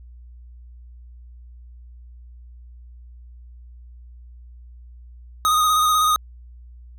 square tone with vibrato, 1244.5 Hz, D#6, in tune, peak -16 dBFS, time 5.45-6.16 s, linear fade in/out 0 ms, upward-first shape square, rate 16 Hz, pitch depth 22 cents each way, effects added 60 Hz sine -40 dBFS peak until 6.98 s

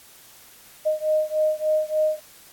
sine beating tone pair, 617 / 620.4 Hz, D#5 / D#5, -15 / -5 cents, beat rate 3.4 Hz, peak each -22 / -23 dBFS, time 0.85-2.2 s, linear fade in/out 20 ms, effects white hiss -49 dBFS RMS until 2.52 s + AAC 64 kbps

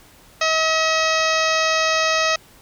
harmonic tone, 639 Hz, D#5, 46 cents sharp, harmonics 1 / 2 / 3 / 4 / 5 / 6 / 7 / 8 / 9 / 10, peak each -22 / -22 / -24 / -24 / -31 / -28 / -31 / -27 / -34 / -30 dBFS, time 0.41-2.36 s, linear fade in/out 5 ms, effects pink hiss -49 dBFS RMS until 2.61 s

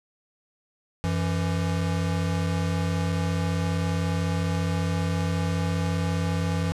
square tone pair together, 92.16 / 166.8 Hz, F#2 / E3, -6 / +21 cents, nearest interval minor seventh, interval 1027 cents, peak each -27 dBFS, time 1.04-6.72 s, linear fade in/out 0 ms, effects low-pass 9000 Hz 12 dB/octave

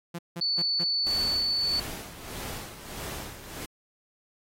sawtooth tone bursts, 171.5 Hz, F3, 31 cents flat, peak -29 dBFS, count 4, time 0.14-0.842 s, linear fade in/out 10 ms, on 48 ms, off 170 ms
sine tone, 4476 Hz, C#8, 16 cents sharp, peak -24 dBFS, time 0.41-1.8 s, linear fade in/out 5 ms
pink noise with tremolo, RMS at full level -37 dBFS, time 1.06-3.66 s, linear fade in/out 10 ms, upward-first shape sine, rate 1.6 Hz, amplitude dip 65%
effects AAC 48 kbps

